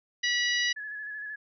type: harmonic tone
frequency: 972 Hz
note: B5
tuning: 28 cents flat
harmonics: 2 / 3 / 4 / 5 / 6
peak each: -27 / -31 / -33 / -35 / -37 dBFS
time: 0.23-0.73 s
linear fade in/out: 10 ms
type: tone with vibrato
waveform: sine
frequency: 1700 Hz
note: G#6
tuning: 40 cents sharp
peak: -35 dBFS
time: 0.76-1.36 s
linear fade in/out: 10 ms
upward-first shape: square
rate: 13 Hz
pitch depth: 26 cents each way
effects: none